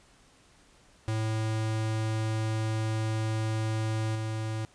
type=tone with level steps; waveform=square; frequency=110 Hz; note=A2; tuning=in tune; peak=-28 / -31 dBFS; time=1.08-4.65 s; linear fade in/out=0 ms; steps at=4.15 s; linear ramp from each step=5 ms; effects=pink hiss -60 dBFS RMS until 4.74 s + resampled to 22050 Hz